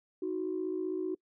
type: tone pair together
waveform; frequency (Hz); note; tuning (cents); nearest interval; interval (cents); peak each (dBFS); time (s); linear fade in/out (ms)
sine; 314.8 / 370.4; D#4 / F#4; +20 / +2; minor third; 282; -35 / -32; 0.22-1.15; 5
effects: noise-tail reverb RT60 0.1 s tail -25 dB re dry + tanh soft clip ceiling -25 dBFS